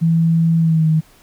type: tone with pitch glide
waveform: sine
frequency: 164.81 to 157.73 Hz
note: E3 to D#3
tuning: 0 to +24 cents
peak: -11 dBFS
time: 0.01-1.01 s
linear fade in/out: 20 ms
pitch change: -76 cents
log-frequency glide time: 0.59-0.87 s
effects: pink hiss -50 dBFS RMS until 1.22 s